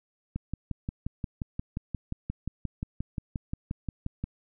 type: click train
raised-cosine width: 5 ms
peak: -19 dBFS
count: 23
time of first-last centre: 0.36-4.24 s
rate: 5.67 Hz
effects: none